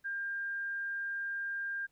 sine tone, 1600 Hz, G6, 35 cents sharp, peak -34 dBFS, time 0.04-1.87 s, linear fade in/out 20 ms, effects pink hiss -75 dBFS RMS until 1.91 s

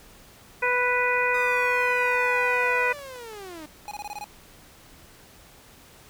harmonic tone, 493.9 Hz, B4, in tune, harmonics 1 / 2 / 3 / 4 / 5, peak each -27 / -27 / -27 / -27 / -27 dBFS, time 0.62-2.93 s, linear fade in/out 10 ms
sawtooth linear sweep, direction down, 1245 to 295.3 Hz, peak -34 dBFS, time 1.34-3.66 s, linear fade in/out 5 ms
clicks, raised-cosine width 0.5 ms, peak -33 dBFS, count 8, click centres 1.375 / 1.964 / 2.538 / 2.99 / 3.159 / 3.333 / 3.856 / 4.182 s
square tone bursts, 830.6 Hz, G#5, in tune, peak -33 dBFS, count 7, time 3.88-4.242 s, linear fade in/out 0 ms, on 32 ms, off 23 ms
effects pink hiss -51 dBFS RMS until 6.09 s

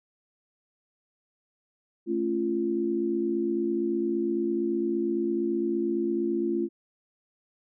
sine chord, A augmented, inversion none, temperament just, 220 / 275 / 343.8 Hz, A3 / C#4 / E#4, 0 / -14 / -27 cents, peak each -31 / -32 / -26 dBFS, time 2.06-6.69 s, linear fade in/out 50 ms, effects none

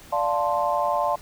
sine chord, D minor seventh, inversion none, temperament equal, 587.3 / 698.5 / 880 / 1046.5 Hz, D5 / F5 / A5 / C6, 0 / 0 / 0 / 0 cents, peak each -26 dBFS, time 0.12-1.16 s, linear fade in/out 10 ms, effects pink hiss -47 dBFS RMS until 1.21 s

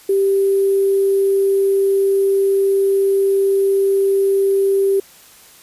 sine tone with sample-and-hold, 392 Hz, G4, in tune, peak -12 dBFS, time 0.09-5 s, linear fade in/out 5 ms, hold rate 11025 Hz, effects white hiss -45 dBFS RMS until 5.62 s + resampled to 32000 Hz

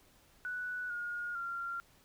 sine tone with pitch steps, 1480 / 1430.4 / 1382.5 Hz, F#6 / F6 / F6, 0 / +41 / -18 cents, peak -36 dBFS, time 0.45-1.8 s, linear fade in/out 0 ms, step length 450 ms, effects pink hiss -65 dBFS RMS until 2.04 s

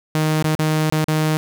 sawtooth tone with dropouts, 155.56 Hz, D#3, in tune, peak -12 dBFS, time 0.15-1.37 s, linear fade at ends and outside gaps 0 ms, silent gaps 0.425-0.443 / 0.551-0.592 / 0.899-0.924 / 1.043-1.082 s, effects none

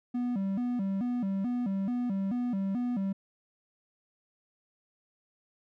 triangle tone with vibrato, 218.2 Hz, A3, 14 cents flat, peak -26 dBFS, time 0.14-3.13 s, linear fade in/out 10 ms, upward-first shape square, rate 2.3 Hz, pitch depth 200 cents each way, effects none

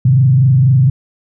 sine tone with frequency modulation, 130.81 Hz, C3, in tune, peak -6 dBFS, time 0.05-0.9 s, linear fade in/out 5 ms, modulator 24.1 Hz, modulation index 0.67, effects none

